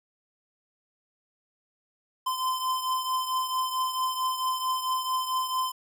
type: beating tone pair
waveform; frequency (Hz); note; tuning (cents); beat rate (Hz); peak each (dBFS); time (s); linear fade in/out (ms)
square; 1029 / 1033.5; C6 / C6; -29 / -22; 4.5; -28 / -34; 2.26-5.72; 10
effects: none